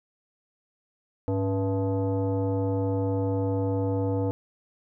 sine tone with frequency modulation, 102.1 Hz, G#2, 29 cents flat, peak -23 dBFS, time 1.28-4.31 s, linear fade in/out 0 ms, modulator 384 Hz, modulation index 1.2, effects none

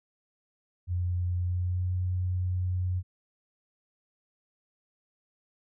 sine tone with pitch glide, 89 to 90.98 Hz, F2 to F#2, +33 to -29 cents, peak -26 dBFS, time 0.87-3.03 s, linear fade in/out 50 ms, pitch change +38 cents, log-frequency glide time 1.41-1.92 s, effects none

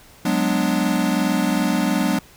square chord, G# half-diminished seventh, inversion third, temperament equal, 185 / 207.7 / 246.9 / 293.7 Hz, F#3 / G#3 / B3 / D4, 0 / 0 / 0 / 0 cents, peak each -24 dBFS, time 0.25-2.19 s, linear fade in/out 5 ms, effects pink hiss -48 dBFS RMS until 2.36 s

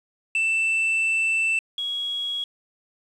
triangle / sine tone pair in turn, 2660 / 3321 Hz, E7 / G#7, +15 / -1 cents, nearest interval major third, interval 384 cents, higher second, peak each -18 / -25 dBFS, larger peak first, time 0.35-1.59 / 1.78-2.44 s, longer first, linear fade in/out 2 ms, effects resampled to 24000 Hz + 8-bit

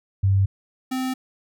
sine / square tone pair in turn, 97.4 / 258.8 Hz, G2 / C4, -11 / -19 cents, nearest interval octave + perfect fourth, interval 1692 cents, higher second, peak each -15 / -24 dBFS, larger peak first, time 0.23-0.46 / 0.91-1.14 s, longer neither, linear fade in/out 10 ms, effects none

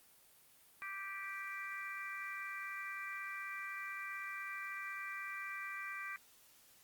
harmonic tone, 392 Hz, G4, in tune, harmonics 3 / 4 / 5 / 6, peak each -48 / -48 / -46 / -47 dBFS, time 0.82-6.16 s, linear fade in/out 0 ms, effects white hiss -65 dBFS RMS until 6.83 s + Opus 32 kbps

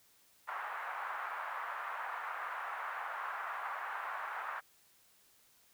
white band-pass noise, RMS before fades -41 dBFS, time 0.47-4.61 s, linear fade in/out 20 ms, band 810 to 1500 Hz, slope 24 dB/octave, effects white hiss -67 dBFS RMS until 5.73 s

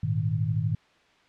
sine chord, Ab suspended second, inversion none, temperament equal, 103.83 / 116.54 / 155.56 Hz, Ab2 / Bb2 / Eb3, 0 / 0 / 0 cents, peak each -28 dBFS, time 0.03-0.75 s, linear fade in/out 5 ms, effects white hiss -60 dBFS RMS until 1.28 s + low-pass 3000 Hz 12 dB/octave

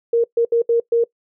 sine tone bursts at uneven times, 466.2 Hz, A#4, in tune, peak -12 dBFS, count 5, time 0.13-0.24 / 0.37-0.45 / 0.52-0.62 / 0.69-0.8 / 0.92-1.04 s, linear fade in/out 5 ms, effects noise-tail reverb RT60 0.1 s tail -22 dB re dry

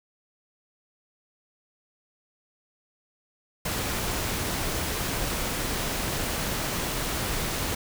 pink noise, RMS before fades -29 dBFS, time 3.65-7.75 s, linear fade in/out 5 ms, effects none

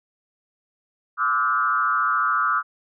sine tone with frequency modulation, 1294 Hz, E6, 32 cents flat, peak -18 dBFS, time 1.17-2.63 s, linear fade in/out 50 ms, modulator 126 Hz, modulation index 1.3, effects none

